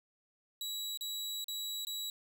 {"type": "tone with dropouts", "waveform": "sawtooth", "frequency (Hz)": 3900, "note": "B7", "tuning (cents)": -23, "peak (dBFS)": -34, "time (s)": [0.61, 2.1], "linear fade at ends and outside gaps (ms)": 2, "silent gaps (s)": [[0.974, 1.009], [1.443, 1.482], [1.85, 1.869]], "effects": []}